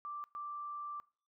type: tone bursts at uneven times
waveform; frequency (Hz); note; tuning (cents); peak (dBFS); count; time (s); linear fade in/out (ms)
sine; 1174.7; D6; 0; -40; 2; 0.05-0.24 / 0.35-1; 0
effects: noise-tail reverb RT60 0.4 s tail -22 dB re dry